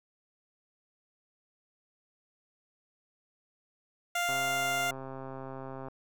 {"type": "tone", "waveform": "15% pulse", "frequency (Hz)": 698.5, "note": "F5", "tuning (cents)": 0, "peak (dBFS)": -22, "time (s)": [4.15, 4.91], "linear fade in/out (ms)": 5}
{"type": "click train", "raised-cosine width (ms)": 1, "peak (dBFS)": -28, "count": 213, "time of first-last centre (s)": [4.29, 5.884], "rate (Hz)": 133}
{"effects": []}